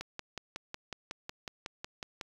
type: click train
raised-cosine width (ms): 0.2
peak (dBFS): -21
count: 13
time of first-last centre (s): 0.01-2.212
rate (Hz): 5.45
effects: 8-bit